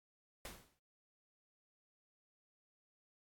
pink noise with exponential decay, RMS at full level -45 dBFS, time 0.45-0.79 s, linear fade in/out 1 ms, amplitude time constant 73 ms, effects AAC 64 kbps

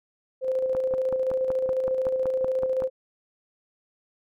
sine tone with tremolo, 520 Hz, C5, 11 cents flat, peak -21 dBFS, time 0.41-2.9 s, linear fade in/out 50 ms, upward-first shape square, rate 14 Hz, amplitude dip 35%
click train, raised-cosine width 1 ms, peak -19 dBFS, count 12, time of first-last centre 0.75-2.822 s, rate 5.31 Hz
effects none

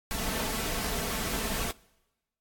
pink noise with comb filter, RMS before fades -32 dBFS, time 0.11-1.71 s, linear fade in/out 0 ms, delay 4.5 ms, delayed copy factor +0.5, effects noise-tail reverb RT60 1.0 s tail -23 dB re dry + AAC 64 kbps

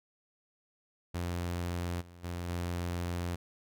sawtooth tone with level steps, 87.31 Hz, F2, in tune, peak -29 / -47 / -32 / -29 dBFS, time 1.14-3.36 s, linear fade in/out 10 ms, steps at 2 / 2.23 / 2.48 s, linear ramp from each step 20 ms, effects none

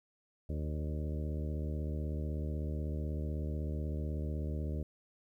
harmonic tone with a mistuned harmonic, 76.1 Hz, D#2, 38 cents flat, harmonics 1 / 2 / 3 / 4 / 5 / 6 / 7 / 8, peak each -35 / -41 / -45 / -47 / -49 / -51 / -52 / -53 dBFS, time 0.49-4.83 s, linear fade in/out 5 ms, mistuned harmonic 7, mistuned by +26 cents, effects 12-bit

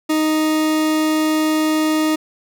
40% pulse tone, 311.1 Hz, D#4, in tune, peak -14 dBFS, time 0.09-2.16 s, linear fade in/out 10 ms, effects none

